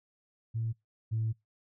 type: tone pair in turn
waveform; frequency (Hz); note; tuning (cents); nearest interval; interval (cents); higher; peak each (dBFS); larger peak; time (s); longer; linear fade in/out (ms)
sine; 113.4 / 111.26; A#2 / A2; -47 / +20; unison; 33; first; -29 / -27; second; 0.54-0.73 / 1.11-1.33; second; 20
effects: noise-tail reverb RT60 0.2 s tail -25 dB re dry + tanh soft clip ceiling -24 dBFS